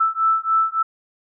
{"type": "beating tone pair", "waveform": "sine", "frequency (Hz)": [1318.5, 1322], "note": ["E6", "E6"], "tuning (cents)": [0, 5], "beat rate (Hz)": 3.5, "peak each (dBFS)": -19, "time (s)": [0, 0.83], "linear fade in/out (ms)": 10, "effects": []}